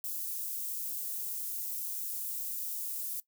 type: high-pass noise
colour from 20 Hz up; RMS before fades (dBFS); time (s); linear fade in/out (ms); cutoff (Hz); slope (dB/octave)
white; -37; 0.04-3.2; 2; 11000; 12
effects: noise-tail reverb RT60 0.1 s tail -18 dB re dry